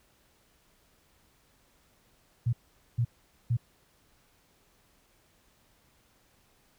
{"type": "tone bursts", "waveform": "sine", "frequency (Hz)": 118.4, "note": "A#2", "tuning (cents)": 27, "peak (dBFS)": -23, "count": 3, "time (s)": [2.46, 3.57], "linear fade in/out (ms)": 10, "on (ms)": 70, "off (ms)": 450, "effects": ["pink hiss -66 dBFS RMS until 6.78 s"]}